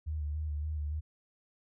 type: tone with vibrato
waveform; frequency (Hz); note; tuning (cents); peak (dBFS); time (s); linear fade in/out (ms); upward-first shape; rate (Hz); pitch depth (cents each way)
sine; 75.6; D#2; -49; -32; 0.06-1.01; 20; square; 3.5; 36
effects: none